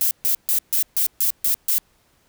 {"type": "noise bursts", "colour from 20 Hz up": "violet", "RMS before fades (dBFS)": -19, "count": 8, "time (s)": [0.01, 1.782], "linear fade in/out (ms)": 0, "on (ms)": 99, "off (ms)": 140, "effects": ["pink hiss -61 dBFS RMS until 2.28 s"]}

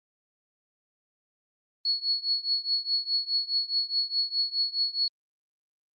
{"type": "tone with tremolo", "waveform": "sine", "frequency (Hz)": 4374, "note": "C#8", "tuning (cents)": -24, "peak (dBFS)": -21, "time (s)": [1.85, 5.08], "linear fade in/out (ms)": 2, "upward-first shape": "triangle", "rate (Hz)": 4.8, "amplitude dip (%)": 95, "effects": ["Opus 32 kbps"]}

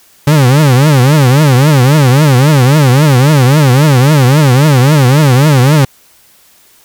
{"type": "tone with vibrato", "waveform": "40% pulse", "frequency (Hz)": 138.59, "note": "C#3", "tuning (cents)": 0, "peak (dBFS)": -3, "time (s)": [0.27, 5.85], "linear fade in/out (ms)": 5, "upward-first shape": "triangle", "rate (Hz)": 3.7, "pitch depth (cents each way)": 250, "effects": ["white hiss -45 dBFS RMS until 6.84 s"]}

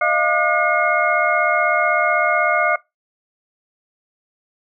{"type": "tone cluster", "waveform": "sine", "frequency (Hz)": [616, 692, 1200, 1447, 2149], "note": ["D#5", "F5", "D6", "F#6", "C7"], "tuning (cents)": [-17, -16, 37, -39, 46], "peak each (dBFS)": -21, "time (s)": [0.01, 2.76], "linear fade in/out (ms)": 5, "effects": ["noise-tail reverb RT60 0.2 s tail -21 dB re dry"]}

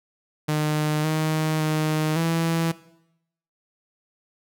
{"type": "tone with pitch steps", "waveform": "sawtooth", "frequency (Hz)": [152.2, 156.5, 155.1, 165.1], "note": ["D#3", "D#3", "D#3", "E3"], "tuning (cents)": [-38, 10, -5, 3], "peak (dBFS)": -17, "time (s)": [0.48, 2.72], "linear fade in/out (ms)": 10, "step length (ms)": 560, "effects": ["noise-tail reverb RT60 0.8 s tail -18 dB re dry"]}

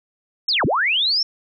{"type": "linear two-way sweep", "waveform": "sine", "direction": "down then up", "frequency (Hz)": [5520, 87.31, 5520], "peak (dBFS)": -16, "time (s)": [0.48, 1.23], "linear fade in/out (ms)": 5, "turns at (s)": 0.65, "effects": []}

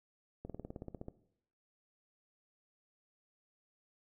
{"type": "slowing click train", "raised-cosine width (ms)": 2, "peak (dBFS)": -30, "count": 12, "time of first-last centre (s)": [0.45, 1.084], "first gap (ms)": 47, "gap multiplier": 1.04, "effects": ["noise-tail reverb RT60 0.7 s tail -17 dB re dry"]}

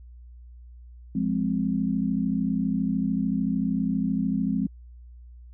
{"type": "chord", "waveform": "sine", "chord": "F minor", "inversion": "none", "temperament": "equal", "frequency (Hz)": [174.61, 207.7, 261.6], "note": ["F3", "Ab3", "C4"], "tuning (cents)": [0, 0, 0], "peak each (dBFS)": [-28, -26, -27], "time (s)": [1.15, 4.67], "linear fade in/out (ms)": 5, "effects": ["added 60 Hz sine -43 dBFS peak until 5.53 s"]}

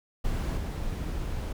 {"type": "noise with level steps", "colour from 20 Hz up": "brown", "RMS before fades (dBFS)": [-29, -32], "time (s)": [0.24, 1.53], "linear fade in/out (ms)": 10, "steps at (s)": 0.57, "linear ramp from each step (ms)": 2, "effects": []}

